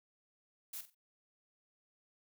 blue noise with echo, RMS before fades -44 dBFS, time 0.73-0.81 s, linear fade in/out 5 ms, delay 46 ms, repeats 3, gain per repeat -11 dB, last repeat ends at 0.948 s, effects none

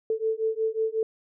sine beating tone pair, 440 / 445.5 Hz, A4 / A4, 0 / +22 cents, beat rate 5.5 Hz, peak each -27 / -27 dBFS, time 0.1-1.03 s, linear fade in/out 2 ms, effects none

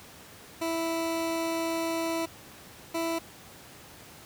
20% pulse tone pair in turn, 329.6 / 330.9 Hz, E4 / E4, 0 / +7 cents, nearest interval unison, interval 7 cents, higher second, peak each -23 dBFS, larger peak neither, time 0.61-2.26 / 2.94-3.19 s, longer first, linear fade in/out 10 ms, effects pink hiss -49 dBFS RMS until 4.25 s + high-pass 80 Hz 12 dB/octave

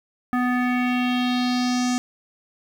square tone with low-pass filter sweep, 248.3 Hz, B3, 9 cents sharp, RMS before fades -22 dBFS, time 0.33-1.98 s, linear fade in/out 0 ms, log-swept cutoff 1500 to 7000 Hz, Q 3, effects 8-bit

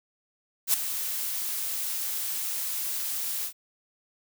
blue noise with ADSR envelope, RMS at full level -20 dBFS, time 0.67-3.53 s, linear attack 67 ms, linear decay 5 ms, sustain -11 dB, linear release 84 ms, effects none

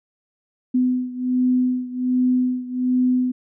sine beating tone pair, 251.7 / 253 Hz, B3 / B3, +33 / +42 cents, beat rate 1.3 Hz, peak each -19 / -22 dBFS, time 0.74-3.32 s, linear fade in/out 10 ms, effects none

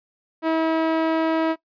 sawtooth tone with band-pass filter, 322.4 Hz, E4, 38 cents flat, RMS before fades -21 dBFS, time 0.42-1.56 s, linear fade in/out 50 ms, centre 650 Hz, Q 0.58, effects noise-tail reverb RT60 0.1 s tail -19 dB re dry + resampled to 11025 Hz

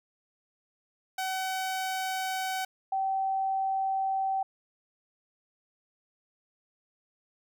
sawtooth / sine tone pair in turn, 756 / 771.4 Hz, F#5 / G5, +37 / -28 cents, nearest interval unison, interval 35 cents, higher second, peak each -26 dBFS, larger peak neither, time 1.18-2.65 / 2.92-4.43 s, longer second, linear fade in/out 5 ms, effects none

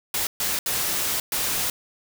white noise bursts at uneven times, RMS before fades -25 dBFS, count 4, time 0.14-0.27 / 0.4-0.59 / 0.66-1.2 / 1.32-1.7 s, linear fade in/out 2 ms, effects none

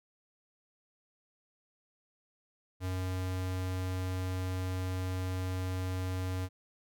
square tone, 92.5 Hz, F#2, in tune, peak -33 dBFS, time 2.8-6.49 s, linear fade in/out 50 ms, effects none

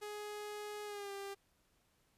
sawtooth tone with pitch glide, 417.7 to 396.8 Hz, G#4 to G4, +10 to +21 cents, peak -39 dBFS, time 0.01-1.35 s, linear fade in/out 20 ms, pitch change -89 cents, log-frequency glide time 0.85-1.12 s, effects pink hiss -75 dBFS RMS until 2.17 s + resampled to 32000 Hz

